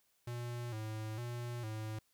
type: tone with vibrato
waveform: square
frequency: 114.4 Hz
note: A#2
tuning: 32 cents flat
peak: -40 dBFS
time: 0.27-1.99 s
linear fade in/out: 5 ms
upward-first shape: square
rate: 1.1 Hz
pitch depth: 86 cents each way
effects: white hiss -75 dBFS RMS until 2.13 s